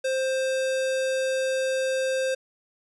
square tone, 525 Hz, C5, 6 cents sharp, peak -24 dBFS, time 0.04-2.35 s, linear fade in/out 10 ms, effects resampled to 24000 Hz + 10-bit

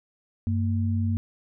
sine tone pair together, 95.9 / 228.7 Hz, G2 / A#3, -37 / -33 cents, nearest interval octave + minor third, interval 1504 cents, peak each -23 / -28 dBFS, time 0.47-1.17 s, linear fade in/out 0 ms, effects none

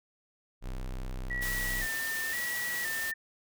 square tone, 31.93 Hz, C1, 41 cents flat, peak -35 dBFS, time 0.61-1.88 s, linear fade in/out 50 ms
sine tone with vibrato, 1864.7 Hz, A#6, in tune, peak -32 dBFS, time 1.3-3.14 s, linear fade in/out 10 ms, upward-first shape square, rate 0.97 Hz, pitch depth 62 cents each way
white noise, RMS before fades -38 dBFS, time 1.41-3.12 s, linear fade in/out 20 ms
effects none

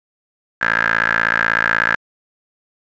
15% pulse tone with band-pass filter, 56.3 Hz, A1, 40 cents sharp, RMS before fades -17 dBFS, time 0.61-1.96 s, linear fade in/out 10 ms, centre 1600 Hz, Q 8.3, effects resampled to 16000 Hz

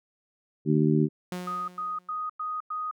harmonic tone, 76.5 Hz, D#2, 29 cents flat, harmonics 2 / 3 / 4 / 5, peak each -23 / -25 / -26 / -27 dBFS, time 0.65-1.09 s, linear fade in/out 50 ms
sawtooth tone with exponential decay, 180 Hz, F#3, 47 cents flat, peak -27 dBFS, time 1.32-2.24 s, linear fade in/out 2 ms, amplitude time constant 200 ms
sine tone bursts, 1246 Hz, D#6, 2 cents sharp, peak -29 dBFS, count 5, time 1.47-2.912 s, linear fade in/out 5 ms, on 210 ms, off 98 ms
effects none

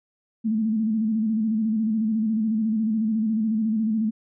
sine tone with vibrato, 219.3 Hz, A3, 6 cents flat, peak -20 dBFS, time 0.44-4.11 s, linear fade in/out 20 ms, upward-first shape square, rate 14 Hz, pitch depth 51 cents each way, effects none

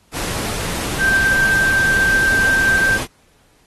sine tone in noise, 1568 Hz, G6, in tune, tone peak -13 dBFS, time 0.98-2.99 s, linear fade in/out 50 ms, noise pink, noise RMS -24 dBFS, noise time 0.12-3.07 s, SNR +8 dB, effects pink hiss -56 dBFS RMS until 3.66 s + AAC 32 kbps

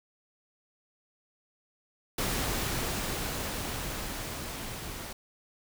pink noise with level ramp, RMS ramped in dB -30 to -40 dBFS, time 2.18-5.13 s, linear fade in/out 5 ms, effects none

